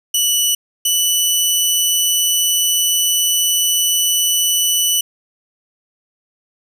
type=tone pair in turn; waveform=15% pulse; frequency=2960 / 2971 Hz; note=F#7 / F#7; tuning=0 / +6 cents; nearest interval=unison; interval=6 cents; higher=second; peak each=-6 dBFS; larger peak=neither; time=0.14-0.55 / 0.85-5.01 s; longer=second; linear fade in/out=5 ms; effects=none